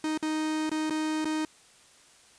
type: tone with dropouts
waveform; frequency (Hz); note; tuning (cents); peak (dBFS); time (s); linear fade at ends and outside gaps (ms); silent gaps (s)
45% pulse; 311.1; D#4; 0; -27; 0.04-1.45; 2; 0.176-0.226 / 0.695-0.715 / 0.898-0.906 / 1.246-1.254
effects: white hiss -57 dBFS RMS until 2.38 s + resampled to 22050 Hz